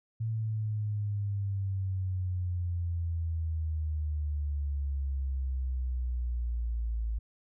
sine exponential sweep, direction down, 112.9 to 55 Hz, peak -29 dBFS, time 0.2-7.19 s, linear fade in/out 10 ms, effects none

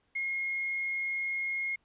sine tone with quantisation, 2151 Hz, C7, 47 cents sharp, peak -30 dBFS, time 0.15-1.76 s, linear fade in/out 10 ms, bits 9, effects pink hiss -73 dBFS RMS until 1.84 s + resampled to 8000 Hz

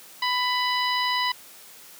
harmonic tone, 994 Hz, B5, 11 cents sharp, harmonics 1 / 2 / 3 / 4 / 5, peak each -25 / -28 / -30 / -31 / -32 dBFS, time 0.22-1.32 s, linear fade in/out 5 ms, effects white hiss -47 dBFS RMS until 1.99 s + high-pass 150 Hz 12 dB/octave

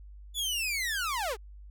sawtooth linear sweep, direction down, 3506 to 368.7 Hz, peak -26 dBFS, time 0.34-1.37 s, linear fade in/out 50 ms, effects added 50 Hz sine -45 dBFS peak until 1.7 s

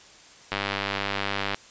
click train, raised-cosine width 0.3 ms, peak -10 dBFS, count 103, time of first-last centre 0.52-1.545 s, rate 99.5 Hz, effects white hiss -50 dBFS RMS until 1.7 s + resampled to 16000 Hz

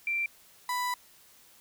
sine / 35% pulse tone pair in turn, 2355 / 990.2 Hz, D7 / B5, +4 / +4 cents, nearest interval octave + minor third, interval 1500 cents, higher first, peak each -27 dBFS, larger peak neither, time 0.07-0.26 / 0.69-0.94 s, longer second, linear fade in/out 2 ms, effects white hiss -58 dBFS RMS until 1.6 s

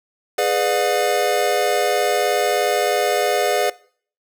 square chord, G# diminished seventh, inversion none, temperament just, 415.3 / 498.4 / 598 / 717.6 Hz, G#4 / B4 / D5 / F5, 0 / +16 / +31 / +47 cents, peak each -23 dBFS, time 0.38-3.7 s, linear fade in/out 5 ms, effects noise-tail reverb RT60 0.5 s tail -21 dB re dry

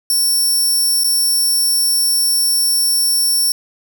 10% pulse tone with dropouts, 5440 Hz, F8, 46 cents flat, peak -7 dBFS, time 0.1-3.52 s, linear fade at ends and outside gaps 1 ms, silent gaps 1.036-1.043 s, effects none

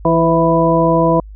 harmonic tone with a mistuned harmonic, 164.9 Hz, E3, 1 cent sharp, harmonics 1 / 2 / 3 / 4 / 6, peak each -16 / -16 / -16 / -16 / -16 dBFS, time 0.05-1.2 s, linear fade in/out 2 ms, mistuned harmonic 3, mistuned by +25 cents, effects added 51 Hz sine -31 dBFS peak until 1.35 s

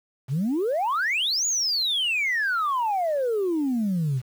sine exponential two-way sweep, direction up then down, 121.1 to 6970 to 121.1 Hz, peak -20 dBFS, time 0.28-4.22 s, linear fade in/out 50 ms, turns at 1.46 s, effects tanh soft clip ceiling -19 dBFS + 8-bit

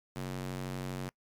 square tone with high-pass filter, 46.25 Hz, F#1, in tune, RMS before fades -38 dBFS, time 0.16-1.09 s, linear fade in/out 0 ms, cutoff 140 Hz, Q 1.1, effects noise-tail reverb RT60 0.1 s tail -26 dB re dry + MP3 96 kbps

